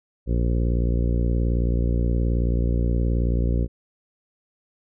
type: harmonic tone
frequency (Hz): 58.8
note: A#1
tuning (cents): +16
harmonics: 1 / 2 / 3 / 4 / 5 / 6 / 7 / 8 / 9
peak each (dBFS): -20 / -26 / -30 / -32 / -34 / -36 / -37 / -38 / -39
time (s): 0.26-3.68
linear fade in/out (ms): 50
effects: none